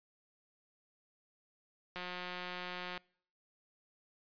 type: click train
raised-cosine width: 0.3 ms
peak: -26 dBFS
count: 184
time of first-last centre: 1.96-2.977 s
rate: 180 Hz
effects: noise-tail reverb RT60 0.6 s tail -26 dB re dry + resampled to 11025 Hz